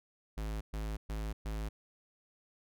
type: tone bursts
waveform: square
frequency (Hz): 53.4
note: G#1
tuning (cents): +49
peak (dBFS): -36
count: 4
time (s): 0.37-1.69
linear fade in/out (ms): 10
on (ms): 240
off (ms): 120
effects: none